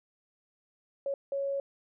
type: tone bursts at uneven times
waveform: sine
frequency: 554.4 Hz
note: C#5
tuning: in tune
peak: -29 dBFS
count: 2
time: 1.06-1.14 / 1.32-1.6 s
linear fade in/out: 2 ms
effects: none